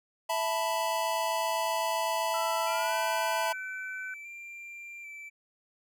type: chord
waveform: square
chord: E suspended fourth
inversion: none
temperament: equal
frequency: 659.3 / 880 / 987.8 Hz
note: E5 / A5 / B5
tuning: 0 / 0 / 0 cents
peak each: -33 dBFS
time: 0.29-3.53 s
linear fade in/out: 10 ms
type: tone with pitch glide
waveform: sine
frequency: 1334 to 1514.8 Hz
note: E6 to F#6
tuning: +20 to +40 cents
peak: -36 dBFS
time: 2.34-4.14 s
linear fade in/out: 2 ms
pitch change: +220 cents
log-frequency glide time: 2.66-2.94 s
type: tone with vibrato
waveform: triangle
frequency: 2349 Hz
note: D7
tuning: in tune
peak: -40 dBFS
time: 2.66-5.3 s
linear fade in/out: 20 ms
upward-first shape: square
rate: 0.63 Hz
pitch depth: 18 cents each way
effects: none